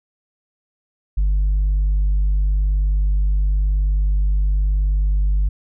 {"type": "tone", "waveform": "sine", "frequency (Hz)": 49.52, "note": "G1", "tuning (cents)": 18, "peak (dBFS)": -12, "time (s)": [1.17, 5.49], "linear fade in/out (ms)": 10, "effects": ["tanh soft clip ceiling -13 dBFS"]}